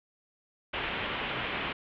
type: low-pass noise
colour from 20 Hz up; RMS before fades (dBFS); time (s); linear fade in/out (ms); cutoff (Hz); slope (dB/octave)
white; -34; 0.73-1.73; 10; 3200; 48
effects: none